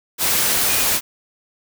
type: tone in noise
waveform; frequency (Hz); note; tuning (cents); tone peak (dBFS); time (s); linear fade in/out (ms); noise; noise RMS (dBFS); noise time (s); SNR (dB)
sine; 2463; D#7; -18; -28; 0.65-0.87; 50; white; -18; 0.18-1.01; -13
effects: none